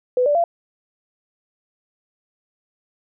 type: tone with pitch steps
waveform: sine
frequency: 499.9 / 584.3 / 682.9 Hz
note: B4 / D5 / F5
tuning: +21 / -9 / -39 cents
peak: -14 dBFS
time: 0.17-0.44 s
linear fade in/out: 2 ms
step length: 90 ms
effects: none